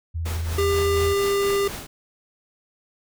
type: tone with vibrato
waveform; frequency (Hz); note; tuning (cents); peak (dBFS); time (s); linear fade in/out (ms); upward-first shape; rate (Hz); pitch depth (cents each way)
sine; 82.41; E2; 0; -24; 0.14-1.14; 20; square; 18; 37
type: noise with tremolo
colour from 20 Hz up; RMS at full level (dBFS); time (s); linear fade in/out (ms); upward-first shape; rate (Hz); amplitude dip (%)
pink; -32; 0.25-1.87; 10; triangle; 4.2; 65
type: tone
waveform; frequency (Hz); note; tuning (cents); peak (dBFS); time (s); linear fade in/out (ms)
square; 399.1; G4; +31; -20; 0.58-1.68; 5
effects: none